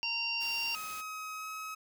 harmonic tone, 924 Hz, A#5, 16 cents flat, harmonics 1 / 3 / 5 / 6, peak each -44 / -33 / -40 / -38 dBFS, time 0.03-0.75 s, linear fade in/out 0 ms
white noise, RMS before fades -47 dBFS, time 0.4-1.02 s, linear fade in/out 20 ms
30% pulse tone with pitch glide, 1269 to 1277.8 Hz, D#6 to D#6, +34 to +46 cents, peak -36 dBFS, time 0.74-1.75 s, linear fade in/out 10 ms, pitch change +12 cents, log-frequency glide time 1.35-1.47 s
effects none

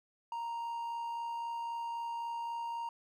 triangle tone with amplitude modulation, 932.3 Hz, A#5, in tune, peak -33 dBFS, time 0.32-2.89 s, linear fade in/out 2 ms, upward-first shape sine, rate 63.8 Hz, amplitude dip 25%, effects none

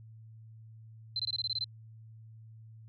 sine tone bursts, 4087 Hz, C8, 41 cents flat, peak -30 dBFS, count 9, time 1.16-1.643 s, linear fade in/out 2 ms, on 35 ms, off 21 ms, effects added 111 Hz sine -49 dBFS peak until 2.88 s

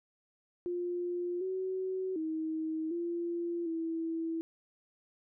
sine tone with pitch steps, 352.4 / 375.4 / 317.3 / 342.8 / 327.7 Hz, F4 / F#4 / D#4 / F4 / E4, +16 / +25 / +34 / -32 / -10 cents, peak -32 dBFS, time 0.66-4.41 s, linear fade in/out 0 ms, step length 750 ms, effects none

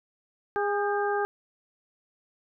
harmonic tone with a mistuned harmonic, 408.8 Hz, G#4, 27 cents flat, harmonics 1 / 2 / 3 / 4, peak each -27 / -29 / -34 / -33 dBFS, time 0.56-1.25 s, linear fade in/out 0 ms, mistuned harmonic 4, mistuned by -48 cents, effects none

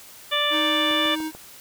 harmonic tone, 587.3 Hz, D5, in tune, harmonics 1 / 2 / 3 / 4 / 5 / 6, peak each -28 / -27 / -28 / -30 / -27 / -24 dBFS, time 0.31-1.16 s, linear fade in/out 20 ms
square tone with pitch glide, 311.1 to 314.2 Hz, D#4 to D#4, 0 to +17 cents, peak -27 dBFS, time 0.5-1.32 s, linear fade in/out 50 ms, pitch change +17 cents, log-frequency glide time 0.91-1.01 s
click train, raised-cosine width 1 ms, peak -25 dBFS, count 4, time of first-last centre 0.91-1.35 s, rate 6.82 Hz
effects white hiss -45 dBFS RMS until 1.6 s

